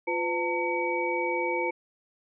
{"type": "tone cluster", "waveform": "sine", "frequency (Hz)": [349.2, 505, 900, 2269], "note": ["F4", "B4", "A5", "C#7"], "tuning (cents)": [0, 39, 39, 40], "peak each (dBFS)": -31, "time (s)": [0.07, 1.71], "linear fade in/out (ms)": 10, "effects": []}